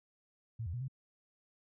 sine tone with pitch steps, 113.7 / 84 / 122.1 / 132.6 Hz, A#2 / E2 / B2 / C3, -43 / +33 / -19 / +23 cents, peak -36 dBFS, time 0.59-0.882 s, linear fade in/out 10 ms, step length 73 ms, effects none

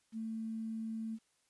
sine tone with quantisation, 222.8 Hz, A3, 22 cents sharp, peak -37 dBFS, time 0.12-1.19 s, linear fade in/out 50 ms, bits 11, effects white hiss -75 dBFS RMS until 1.49 s + resampled to 24000 Hz

